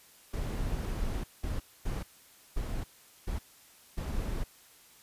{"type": "noise bursts at uneven times", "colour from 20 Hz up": "brown", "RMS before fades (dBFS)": -33, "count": 6, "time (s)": [[0.33, 1.24], [1.43, 1.6], [1.85, 2.03], [2.56, 2.84], [3.27, 3.39], [3.97, 4.44]], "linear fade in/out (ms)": 10, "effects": ["white hiss -58 dBFS RMS until 5.02 s", "resampled to 32000 Hz"]}